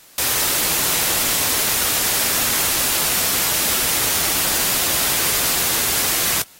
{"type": "noise", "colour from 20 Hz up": "white", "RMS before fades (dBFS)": -19, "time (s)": [0.18, 6.42], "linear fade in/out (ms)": 2, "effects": ["white hiss -47 dBFS RMS until 6.59 s", "AAC 48 kbps"]}